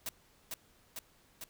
white noise with echo, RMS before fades -38 dBFS, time 0.06-0.09 s, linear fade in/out 2 ms, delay 450 ms, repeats 3, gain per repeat -2 dB, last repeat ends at 1.44 s, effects pink hiss -66 dBFS RMS until 1.49 s

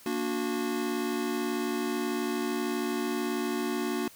square chord, Bb augmented, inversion none, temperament just, 233.1 / 291.4 / 364.2 Hz, Bb3 / D4 / F#4, 0 / -13 / -27 cents, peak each -34 / -34 / -33 dBFS, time 0.06-4.08 s, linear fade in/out 2 ms, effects white hiss -53 dBFS RMS until 4.15 s

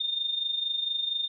sine tone with amplitude modulation, 3636 Hz, A#7, 44 cents flat, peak -24 dBFS, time 0-1.28 s, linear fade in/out 10 ms, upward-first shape sine, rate 24.3 Hz, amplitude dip 65%, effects none

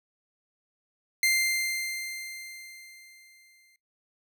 sawtooth tone with exponential decay, 2093 Hz, C7, in tune, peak -17 dBFS, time 1.23-3.76 s, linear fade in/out 2 ms, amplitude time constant 550 ms, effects noise-tail reverb RT60 0.2 s tail -23 dB re dry

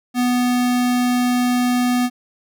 square tone, 246.9 Hz, B3, in tune, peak -16 dBFS, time 0.14-2.1 s, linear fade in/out 50 ms, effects none

